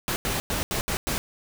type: noise bursts at uneven times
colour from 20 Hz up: pink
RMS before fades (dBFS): -27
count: 6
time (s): 0.08-0.16 / 0.25-0.4 / 0.5-0.63 / 0.71-0.81 / 0.88-0.97 / 1.07-1.18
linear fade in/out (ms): 0
effects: none